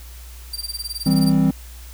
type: tone with tremolo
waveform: sawtooth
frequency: 4700 Hz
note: D8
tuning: 1 cent sharp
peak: -21 dBFS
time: 0.53-1.32 s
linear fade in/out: 5 ms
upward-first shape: sine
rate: 19 Hz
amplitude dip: 95%
type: chord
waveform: triangle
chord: C major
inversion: first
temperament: just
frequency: 163.52 / 196.22 / 261.6 Hz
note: E3 / G3 / C4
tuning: -14 / +2 / 0 cents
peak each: -16 dBFS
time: 1.06-1.51 s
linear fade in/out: 5 ms
effects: added 60 Hz sine -36 dBFS peak until 1.93 s + white hiss -45 dBFS RMS until 1.93 s